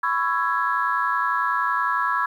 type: chord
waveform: sine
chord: C# minor seventh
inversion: third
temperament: just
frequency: 997.9 / 1108.7 / 1330.5 / 1663.1 Hz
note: B5 / C#6 / E6 / G#6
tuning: +18 / 0 / +16 / +2 cents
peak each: -25 dBFS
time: 0.03-2.26 s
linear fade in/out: 5 ms
effects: tanh soft clip ceiling -9 dBFS + 9-bit